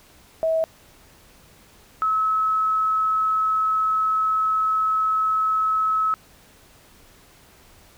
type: tone pair in turn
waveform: sine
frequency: 646 / 1292 Hz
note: E5 / E6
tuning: -35 / -35 cents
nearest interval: octave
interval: 1200 cents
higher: second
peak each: -18 dBFS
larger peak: neither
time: 0.43-0.64 / 2.02-6.14 s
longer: second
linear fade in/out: 0 ms
effects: pink hiss -52 dBFS RMS until 7.97 s